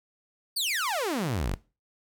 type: exponential sweep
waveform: sawtooth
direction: down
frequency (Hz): 4795 to 38.69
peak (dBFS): -23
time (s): 0.56-1.55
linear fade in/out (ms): 10
effects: noise-tail reverb RT60 0.3 s tail -19 dB re dry